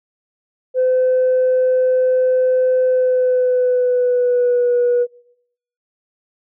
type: tone with pitch glide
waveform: sine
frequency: 511 to 486 Hz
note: C5 to B4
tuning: -41 to -28 cents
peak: -11 dBFS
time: 0.74-5.07 s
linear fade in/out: 50 ms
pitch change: -87 cents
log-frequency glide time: 2.85-4.75 s
effects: noise-tail reverb RT60 0.8 s tail -24 dB re dry + tanh soft clip ceiling -9 dBFS